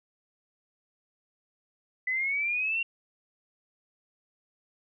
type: exponential sweep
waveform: sine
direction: up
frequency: 1996 to 2766 Hz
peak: -26 dBFS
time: 2.07-2.83 s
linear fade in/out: 5 ms
effects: none